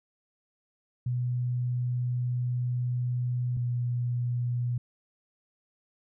sine tone pair in turn, 123.47 / 121.77 Hz, B2 / B2, 0 / -24 cents, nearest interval unison, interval 24 cents, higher first, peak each -26 dBFS, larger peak neither, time 1.06-3.57 / 3.57-4.78 s, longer first, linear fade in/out 5 ms, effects none

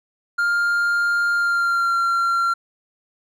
triangle tone with pitch glide, 1403 to 1374.1 Hz, F6 to F6, +8 to -29 cents, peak -15 dBFS, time 0.38-2.54 s, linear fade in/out 10 ms, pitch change -37 cents, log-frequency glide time 1.34-1.96 s, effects none

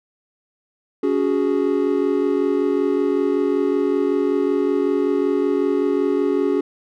triangle chord, C# suspended fourth, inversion none, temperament equal with one note detuned, 281.9 / 370 / 415.3 Hz, C#4 / F#4 / G#4, +29 / 0 / 0 cents, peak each -19 dBFS, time 1.03-6.61 s, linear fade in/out 5 ms, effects none

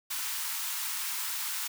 white high-pass noise, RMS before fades -34 dBFS, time 0.1-1.68 s, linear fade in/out 10 ms, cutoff 840 Hz, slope 96 dB/octave, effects none

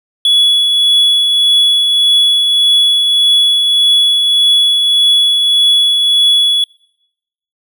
triangle tone with tremolo, 3390 Hz, G#7, 35 cents sharp, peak -4 dBFS, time 0.25-6.64 s, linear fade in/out 2 ms, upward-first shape triangle, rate 1.7 Hz, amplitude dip 35%, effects noise-tail reverb RT60 0.9 s tail -26 dB re dry

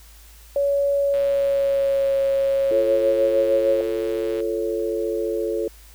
sine tone with pitch glide, 563 to 547.9 Hz, C#5 to C#5, +27 to -20 cents, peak -17 dBFS, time 0.56-3.81 s, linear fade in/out 2 ms, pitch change -47 cents, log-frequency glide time 1.01-2.16 s
click train, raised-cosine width 0.3 ms, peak -24 dBFS, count 409, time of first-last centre 1.14-4.404 s, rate 125 Hz
sine chord, F augmented, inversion none, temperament equal with one note detuned, 345.4 / 440 / 554.4 Hz, F4 / A4 / C#5, -19 / 0 / 0 cents, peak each -26 / -24 / -28 dBFS, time 2.71-5.68 s, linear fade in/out 2 ms
effects added 54 Hz sine -45 dBFS peak until 5.94 s + white hiss -50 dBFS RMS until 5.94 s

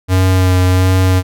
square tone with vibrato, 92.5 Hz, F#2, in tune, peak -9 dBFS, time 0.08-1.23 s, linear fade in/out 50 ms, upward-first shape sine, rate 1.4 Hz, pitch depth 17 cents each way, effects none

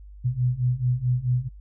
sine beating tone pair, 122.3 / 126.9 Hz, B2 / B2, -16 / +47 cents, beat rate 4.6 Hz, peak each -25 / -23 dBFS, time 0.24-1.49 s, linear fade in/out 20 ms, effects noise-tail reverb RT60 0.1 s tail -25 dB re dry + added 50 Hz sine -41 dBFS peak until 1.6 s

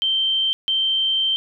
sine tone pair in turn, 3127 / 3127 Hz, G7 / G7, -5 / -5 cents, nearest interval unison, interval 0 cents, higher neither, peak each -17 dBFS, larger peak neither, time 0.02-0.53 / 0.68-1.36 s, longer second, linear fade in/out 0 ms, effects none

